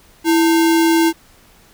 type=tone with sample-and-hold; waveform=sine; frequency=329.6 Hz; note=E4; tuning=in tune; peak=-10 dBFS; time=0.24-1.13 s; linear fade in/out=50 ms; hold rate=1225 Hz; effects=pink hiss -49 dBFS RMS until 1.73 s